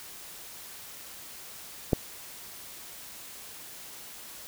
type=clicks; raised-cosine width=2 ms; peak=-30 / -8 dBFS; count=2; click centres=1.925 / 1.932 s; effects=white hiss -45 dBFS RMS until 4.47 s